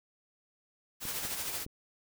white noise with tremolo, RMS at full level -35 dBFS, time 1-1.66 s, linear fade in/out 50 ms, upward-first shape sine, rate 13 Hz, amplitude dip 40%
clicks, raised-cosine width 3 ms, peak -31 dBFS, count 3, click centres 1.053 / 1.251 / 1.664 s
effects none

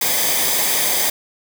white noise with comb filter, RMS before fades -18 dBFS, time 0.01-1.1 s, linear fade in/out 5 ms, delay 0.72 ms, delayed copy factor -0.6, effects none

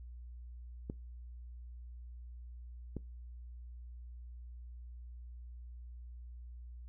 clicks, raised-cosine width 3 ms, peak -26 dBFS, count 2, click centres 0.899 / 2.967 s, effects noise-tail reverb RT60 0.2 s tail -21 dB re dry + added 60 Hz sine -46 dBFS peak until 6.88 s

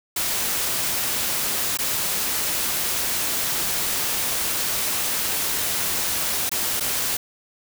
white noise with dropouts, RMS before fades -24 dBFS, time 0.16-7.17 s, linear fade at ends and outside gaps 5 ms, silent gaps 1.773-1.787 / 6.494-6.515 / 6.799-6.806 s, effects none

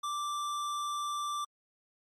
square tone, 1174.7 Hz, D6, in tune, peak -33 dBFS, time 0.03-1.45 s, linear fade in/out 10 ms, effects low-pass 10000 Hz 12 dB/octave + MP3 64 kbps

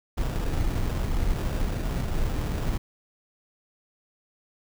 brown noise with sample-and-hold, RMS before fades -26 dBFS, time 0.17-2.78 s, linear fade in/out 10 ms, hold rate 2100 Hz, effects none

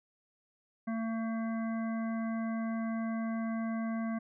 harmonic tone, 225.4 Hz, A3, 42 cents sharp, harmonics 1 / 3 / 5 / 7 / 9, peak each -32 / -42 / -46 / -49 / -51 dBFS, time 0.87-4.19 s, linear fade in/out 10 ms, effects none

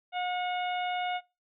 harmonic tone with a mistuned harmonic, 721 Hz, F#5, 45 cents flat, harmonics 1 / 2 / 3 / 4 / 5, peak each -30 / -40 / -39 / -41 / -45 dBFS, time 0.12-1.21 s, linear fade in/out 50 ms, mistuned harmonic 3, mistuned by +23 cents, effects noise-tail reverb RT60 0.3 s tail -24 dB re dry

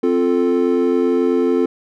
triangle chord, F major, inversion second, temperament equal, 261.6 / 349.2 / 440 Hz, C4 / F4 / A4, 0 / 0 / 0 cents, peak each -16 dBFS, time 0.03-1.66 s, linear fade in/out 5 ms, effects none

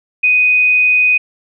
sine tone, 2494 Hz, D#7, 3 cents sharp, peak -8 dBFS, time 0.23-1.18 s, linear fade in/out 10 ms, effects none

